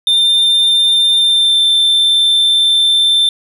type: tone with pitch glide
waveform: triangle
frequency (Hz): 3596 to 3559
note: A7 to A7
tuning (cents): +37 to +19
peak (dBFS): -7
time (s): 0.07-3.29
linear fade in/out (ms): 2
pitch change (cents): -18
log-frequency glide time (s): 1.21-1.6
effects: none